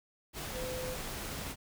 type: tone in noise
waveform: sine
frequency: 509 Hz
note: C5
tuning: 48 cents flat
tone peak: -38 dBFS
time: 0.52-0.97 s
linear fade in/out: 50 ms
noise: pink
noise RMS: -40 dBFS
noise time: 0.33-1.56 s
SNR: -1 dB
effects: none